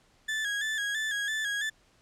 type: tone with vibrato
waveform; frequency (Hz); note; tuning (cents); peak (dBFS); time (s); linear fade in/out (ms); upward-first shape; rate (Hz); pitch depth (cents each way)
35% pulse; 1700; G#6; +40; -27; 0.28-1.7; 10; square; 3; 53
effects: pink hiss -64 dBFS RMS until 2.01 s + low-pass 8000 Hz 12 dB/octave